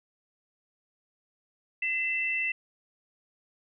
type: tone pair together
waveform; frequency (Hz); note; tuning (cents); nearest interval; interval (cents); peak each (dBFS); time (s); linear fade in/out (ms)
sine; 2038 / 2665; C7 / E7; -46 / +18; perfect fourth; 464; -31 / -28; 1.82-2.52; 5
effects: none